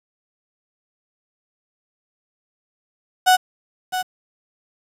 35% pulse tone with echo, 740 Hz, F#5, in tune, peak -9 dBFS, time 3.26-3.37 s, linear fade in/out 20 ms, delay 660 ms, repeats 1, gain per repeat -10 dB, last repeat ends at 4.03 s, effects resampled to 32000 Hz + 7-bit

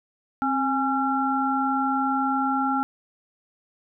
sine tone cluster, 265.1 / 826 / 1363 Hz, C4 / G#5 / F6, +23 / -10 / -43 cents, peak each -25 / -25 / -26 dBFS, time 0.42-2.83 s, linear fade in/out 0 ms, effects none

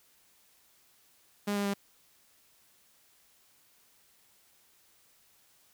sawtooth tone with pitch steps, 204.3 / 202.1 / 199.86 Hz, G#3 / G#3 / G3, -28 / -47 / +34 cents, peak -25 dBFS, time 1.47-1.74 s, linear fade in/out 10 ms, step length 90 ms, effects white hiss -65 dBFS RMS until 5.73 s

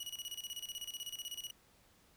sawtooth tone with tremolo, 2915 Hz, F#7, 26 cents flat, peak -37 dBFS, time 0-1.51 s, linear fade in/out 5 ms, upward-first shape square, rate 16 Hz, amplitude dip 80%, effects pink hiss -67 dBFS RMS until 2.16 s

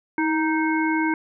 harmonic tone with a mistuned harmonic, 311.1 Hz, D#4, in tune, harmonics 1 / 3 / 5 / 7, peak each -21 / -26 / -28 / -29 dBFS, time 0.18-1.14 s, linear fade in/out 2 ms, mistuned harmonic 1, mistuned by +37 cents, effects none

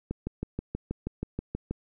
click train, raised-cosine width 3 ms, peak -18 dBFS, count 11, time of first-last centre 0.11-1.71 s, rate 6.25 Hz, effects none

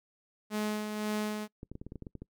sawtooth tone with tremolo, 212.1 Hz, G#3, 37 cents sharp, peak -26 dBFS, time 0.5-1.48 s, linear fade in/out 50 ms, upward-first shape sine, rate 1.9 Hz, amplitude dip 45%
clicks, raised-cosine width 3 ms, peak -29 dBFS, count 11, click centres 1.631 / 1.716 / 1.754 / 1.815 / 1.866 / 1.921 / 1.957 / 2.023 / 2.068 / 2.153 / 2.22 s
effects noise-tail reverb RT60 0.1 s tail -24 dB re dry

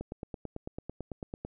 click train, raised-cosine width 2 ms, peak -24 dBFS, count 14, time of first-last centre 0.01-1.45 s, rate 9.03 Hz, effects none

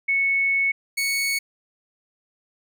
sine / sawtooth tone pair in turn, 2208 / 2218 Hz, C#7 / C#7, -7 / 0 cents, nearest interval unison, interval 7 cents, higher second, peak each -18 dBFS, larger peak neither, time 0.08-0.72 / 0.97-1.39 s, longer first, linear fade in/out 10 ms, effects none

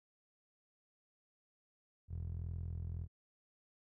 15% pulse tone with band-pass filter, 41.78 Hz, E1, 24 cents sharp, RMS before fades -42 dBFS, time 2.08-3.08 s, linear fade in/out 50 ms, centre 86 Hz, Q 2.1, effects none

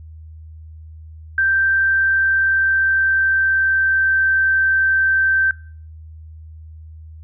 sine tone with pitch glide, 1568 to 1557.2 Hz, G6 to G6, 0 to -12 cents, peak -13 dBFS, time 1.38-5.51 s, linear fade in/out 2 ms, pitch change -12 cents, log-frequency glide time 1.84-4.24 s, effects noise-tail reverb RT60 0.5 s tail -24 dB re dry + added 79 Hz sine -35 dBFS peak until 7.23 s

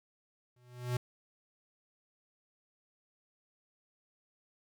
square tone with exponential growth, 123.47 Hz, B2, in tune, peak -29 dBFS, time 0.56-0.97 s, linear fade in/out 5 ms, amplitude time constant 89 ms, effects none

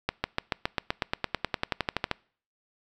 accelerating click train, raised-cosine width 0.3 ms, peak -9 dBFS, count 20, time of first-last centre 0.09-2.113 s, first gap 150 ms, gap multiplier 0.96, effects noise-tail reverb RT60 0.5 s tail -25 dB re dry

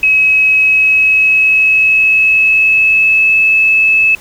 sine tone with pitch glide, 2558 to 2603 Hz, D#7 to E7, +47 to -22 cents, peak -6 dBFS, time 0.03-4.15 s, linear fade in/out 2 ms, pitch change +31 cents, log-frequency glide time 0.6-3.39 s, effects pink hiss -37 dBFS RMS until 4.2 s

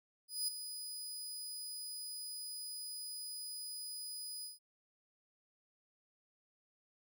20% pulse tone with ADSR envelope, 4970 Hz, D#8, 3 cents flat, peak -27 dBFS, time 0.28-4.59 s, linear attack 200 ms, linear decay 8 ms, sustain -10 dB, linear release 150 ms, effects none

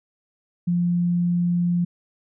sine tone, 174.61 Hz, F3, in tune, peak -18 dBFS, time 0.67-1.85 s, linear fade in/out 10 ms, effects none

